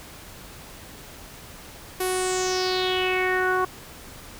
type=tone with low-pass filter sweep; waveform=sawtooth; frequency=370 Hz; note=F#4; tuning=in tune; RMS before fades=-24 dBFS; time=2-3.65 s; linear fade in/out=5 ms; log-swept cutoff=12000 to 1200 Hz; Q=5; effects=pink hiss -43 dBFS RMS until 4.39 s